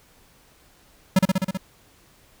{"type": "tone with echo", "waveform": "square", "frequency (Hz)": 188.8, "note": "F#3", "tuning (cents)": 35, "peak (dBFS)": -13, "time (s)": [1.16, 1.19], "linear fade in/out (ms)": 5, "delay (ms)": 64, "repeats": 6, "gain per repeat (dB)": -2, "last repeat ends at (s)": 1.574, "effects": ["pink hiss -56 dBFS RMS until 2.4 s"]}